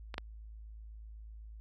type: clicks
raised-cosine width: 0.3 ms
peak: -24 / -19 dBFS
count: 2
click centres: 0.142 / 0.181 s
effects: added 54 Hz sine -46 dBFS peak until 1.6 s